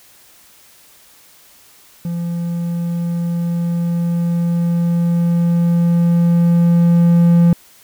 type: tone with level ramp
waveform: triangle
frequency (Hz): 171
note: F3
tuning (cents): -36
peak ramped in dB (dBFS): -17 to -5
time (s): 2.05-7.53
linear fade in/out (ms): 2
effects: white hiss -47 dBFS RMS until 7.83 s